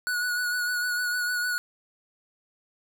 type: tone with vibrato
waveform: square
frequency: 1466 Hz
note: F#6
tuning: 16 cents flat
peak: -26 dBFS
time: 0.07-1.58 s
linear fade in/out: 0 ms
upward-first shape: sine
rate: 6.6 Hz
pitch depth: 27 cents each way
effects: none